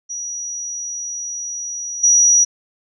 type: tone with level steps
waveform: sine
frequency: 5810 Hz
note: F#8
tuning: 32 cents flat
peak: -24 / -9 dBFS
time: 0.09-2.45 s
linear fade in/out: 20 ms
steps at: 2.03 s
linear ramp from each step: 10 ms
effects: none